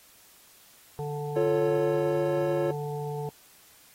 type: harmonic tone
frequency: 146.83 Hz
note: D3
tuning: in tune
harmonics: 1 / 3 / 5 / 6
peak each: -33 / -34 / -41 / -41 dBFS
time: 0.99-3.29 s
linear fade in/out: 0 ms
type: chord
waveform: triangle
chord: F augmented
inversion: none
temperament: equal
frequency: 349.2 / 440 / 554.4 Hz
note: F4 / A4 / C#5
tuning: 0 / 0 / 0 cents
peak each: -26 dBFS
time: 1.36-2.71 s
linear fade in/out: 5 ms
effects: white hiss -56 dBFS RMS until 3.94 s + AAC 48 kbps

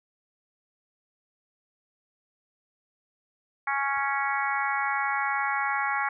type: harmonic tone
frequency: 277.2 Hz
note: C#4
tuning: in tune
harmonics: 3 / 4 / 5 / 6 / 7 / 8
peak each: -30 / -31 / -32 / -33 / -33 / -34 dBFS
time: 3.67-6.09 s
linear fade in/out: 5 ms
type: noise with exponential decay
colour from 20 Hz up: brown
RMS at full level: -49 dBFS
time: 3.97-4.07 s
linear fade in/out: 1 ms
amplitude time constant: 20 ms
effects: none

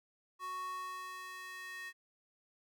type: tone with high-pass filter sweep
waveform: square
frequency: 370 Hz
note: F#4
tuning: in tune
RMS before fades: -44 dBFS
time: 0.39-1.93 s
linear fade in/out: 50 ms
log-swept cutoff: 1000 to 1800 Hz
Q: 4.2
effects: none

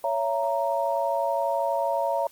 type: chord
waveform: sine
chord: A# diminished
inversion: first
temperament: just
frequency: 559.4 / 671.3 / 932.3 Hz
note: C#5 / E5 / A#5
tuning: +16 / +31 / 0 cents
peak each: -27 dBFS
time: 0.04-2.27 s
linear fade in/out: 2 ms
effects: white hiss -54 dBFS RMS until 2.31 s + Opus 24 kbps

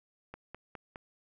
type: click train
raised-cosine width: 0.5 ms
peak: -28 dBFS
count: 4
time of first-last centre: 0.34-0.959 s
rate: 4.85 Hz
effects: none

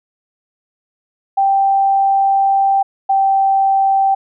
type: tone pair in turn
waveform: sine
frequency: 784 / 779.5 Hz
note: G5 / G5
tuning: 0 / -10 cents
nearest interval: unison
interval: 10 cents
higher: first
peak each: -10 dBFS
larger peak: neither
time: 1.37-2.83 / 3.09-4.15 s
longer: first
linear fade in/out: 10 ms
effects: none

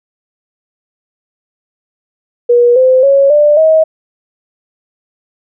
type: tone with pitch steps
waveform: sine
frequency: 481.1 / 515.6 / 552.6 / 592.3 / 634.8 Hz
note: B4 / C5 / C#5 / D5 / D#5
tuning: -45 / -26 / -6 / +15 / +35 cents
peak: -4 dBFS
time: 2.49-3.84 s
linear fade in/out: 10 ms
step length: 270 ms
effects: none

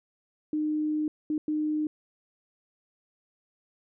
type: tone bursts at uneven times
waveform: sine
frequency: 305.1 Hz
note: D#4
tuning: 34 cents flat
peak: -25 dBFS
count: 3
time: 0.53-1.08 / 1.3-1.38 / 1.48-1.87 s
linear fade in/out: 2 ms
effects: none

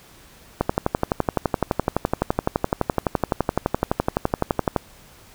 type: click train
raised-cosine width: 1 ms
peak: -4 dBFS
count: 50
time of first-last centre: 0.61-4.763 s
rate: 11.8 Hz
effects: pink hiss -49 dBFS RMS until 5.34 s

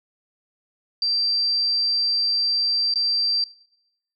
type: tone with dropouts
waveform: sine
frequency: 4699 Hz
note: D8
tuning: in tune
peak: -19 dBFS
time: 1.02-3.44 s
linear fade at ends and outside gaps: 2 ms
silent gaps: 2.939-2.957 s
effects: noise-tail reverb RT60 0.8 s tail -21 dB re dry

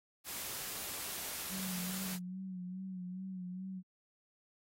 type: noise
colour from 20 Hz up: white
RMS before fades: -42 dBFS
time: 0.24-2.19 s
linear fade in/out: 50 ms
type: tone with vibrato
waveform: sine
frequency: 185 Hz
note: F#3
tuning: in tune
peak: -40 dBFS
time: 1.49-3.83 s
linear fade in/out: 50 ms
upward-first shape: sine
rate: 2.4 Hz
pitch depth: 50 cents each way
effects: AAC 48 kbps

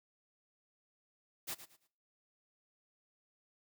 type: noise with echo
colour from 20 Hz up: white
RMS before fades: -40 dBFS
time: 1.47-1.55 s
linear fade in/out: 20 ms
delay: 110 ms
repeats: 3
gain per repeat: -12 dB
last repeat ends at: 1.88 s
effects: noise-tail reverb RT60 0.5 s tail -20 dB re dry + high-pass 100 Hz 12 dB/octave

